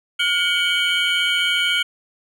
triangle tone cluster, 1431 / 2258 / 2974 / 3148 Hz, F6 / C#7 / F#7 / G7, +42 / +31 / +8 / +7 cents, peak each -21 dBFS, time 0.19-1.83 s, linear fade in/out 10 ms, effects none

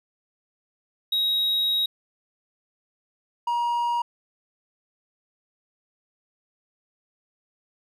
triangle tone pair in turn, 3803 / 950.8 Hz, A#7 / A#5, +34 / +34 cents, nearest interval 2 octaves, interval 2400 cents, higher first, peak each -19 / -20 dBFS, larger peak first, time 1.12-1.86 / 3.47-4.02 s, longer first, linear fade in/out 5 ms, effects none

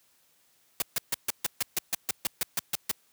white noise bursts, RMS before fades -27 dBFS, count 14, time 0.8-2.914 s, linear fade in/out 2 ms, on 21 ms, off 140 ms, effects white hiss -66 dBFS RMS until 3.12 s + high-pass 60 Hz 12 dB/octave

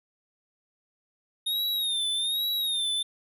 square tone with vibrato, 3696 Hz, A#7, 16 cents flat, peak -26 dBFS, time 1.46-3.03 s, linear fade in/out 10 ms, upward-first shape sine, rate 1.2 Hz, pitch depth 91 cents each way, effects none

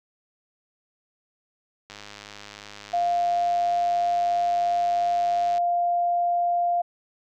click train, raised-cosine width 0.2 ms, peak -23 dBFS, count 380, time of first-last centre 1.9-5.58 s, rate 103 Hz
sine tone, 698.5 Hz, F5, in tune, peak -20 dBFS, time 2.93-6.82 s, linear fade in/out 10 ms
effects none

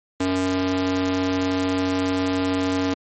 square tone with high-pass filter, 93 Hz, F#2, 9 cents sharp, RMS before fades -22 dBFS, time 0.2-2.94 s, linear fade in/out 5 ms, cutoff 240 Hz, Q 1.7, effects MP3 32 kbps

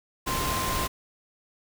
sine tone in noise, 1046.5 Hz, C6, in tune, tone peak -30 dBFS, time 0.26-0.88 s, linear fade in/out 20 ms, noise pink, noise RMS -29 dBFS, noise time 0.26-0.88 s, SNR -4 dB, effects none

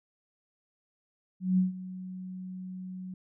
sine tone with ADSR envelope, 185 Hz, F#3, in tune, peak -20 dBFS, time 1.4-3.14 s, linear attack 180 ms, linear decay 140 ms, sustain -17 dB, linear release 3 ms, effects none

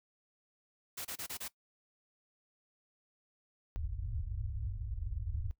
white noise bursts, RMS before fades -41 dBFS, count 5, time 0.97-1.482 s, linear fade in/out 10 ms, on 80 ms, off 28 ms
white low-pass noise, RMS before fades -38 dBFS, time 3.76-5.51 s, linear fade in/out 0 ms, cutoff 110 Hz, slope 96 dB/octave
effects noise-tail reverb RT60 0.1 s tail -19 dB re dry

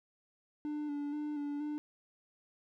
triangle tone with vibrato, 293.7 Hz, D4, in tune, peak -33 dBFS, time 0.65-1.78 s, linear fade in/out 0 ms, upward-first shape square, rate 2.1 Hz, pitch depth 27 cents each way, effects none

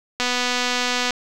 click train, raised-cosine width 0.2 ms, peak -5 dBFS, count 225, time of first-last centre 0.2-1.107 s, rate 247 Hz, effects 7-bit

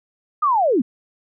sine linear sweep, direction down, 1258 to 207.7 Hz, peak -14 dBFS, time 0.42-0.82 s, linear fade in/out 10 ms, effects none

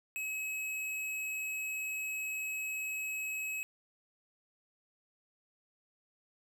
square tone, 2563 Hz, E7, 49 cents flat, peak -36 dBFS, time 0.16-3.63 s, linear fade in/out 0 ms, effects none

